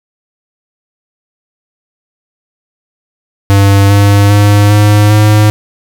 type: tone with pitch steps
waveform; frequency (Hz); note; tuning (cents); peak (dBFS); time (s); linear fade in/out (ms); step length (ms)
square; 99.4 / 101.02 / 102.67 / 104.34 / 106.04; G2 / G#2 / G#2 / G#2 / G#2; +25 / -47 / -19 / +9 / +37; -4; 3.5-5.5; 0; 400
effects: none